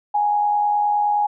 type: tone with amplitude modulation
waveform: sine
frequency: 830.6 Hz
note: G#5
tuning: in tune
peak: -14 dBFS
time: 0.14-1.27 s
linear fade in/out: 10 ms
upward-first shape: sine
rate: 89.7 Hz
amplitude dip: 40%
effects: none